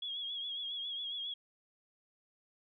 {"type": "tone with vibrato", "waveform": "sine", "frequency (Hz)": 3322, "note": "G#7", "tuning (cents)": 0, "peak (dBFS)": -37, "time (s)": [0.02, 1.34], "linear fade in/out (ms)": 5, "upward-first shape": "triangle", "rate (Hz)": 7.3, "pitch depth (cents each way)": 64, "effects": []}